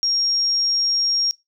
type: tone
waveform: sine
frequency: 5580 Hz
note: F8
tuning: 2 cents flat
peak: -17 dBFS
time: 0.03-1.31 s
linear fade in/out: 0 ms
effects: noise-tail reverb RT60 0.2 s tail -22 dB re dry